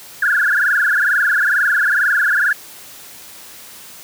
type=tone with frequency modulation; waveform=sine; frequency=1568 Hz; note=G6; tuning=in tune; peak=-12 dBFS; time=0.22-2.53 s; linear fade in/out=5 ms; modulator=22.2 Hz; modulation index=7.4; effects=white hiss -38 dBFS RMS until 4.03 s + high-pass 60 Hz 12 dB/octave